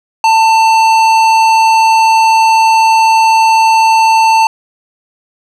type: tone with tanh clipping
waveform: sine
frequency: 892 Hz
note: A5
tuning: 23 cents sharp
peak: -7 dBFS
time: 0.24-4.47 s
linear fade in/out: 2 ms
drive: 15 dB
effects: none